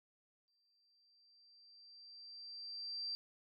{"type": "tone with exponential growth", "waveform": "sine", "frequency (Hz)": 4699, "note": "D8", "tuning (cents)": 0, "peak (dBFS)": -38, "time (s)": [0.48, 3.15], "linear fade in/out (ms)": 0, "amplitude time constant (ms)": 580, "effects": []}